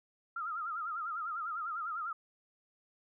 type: tone with vibrato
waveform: sine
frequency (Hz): 1307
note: E6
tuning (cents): -15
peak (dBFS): -35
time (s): 0.36-2.13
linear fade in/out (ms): 5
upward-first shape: sine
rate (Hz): 10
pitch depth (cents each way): 120
effects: none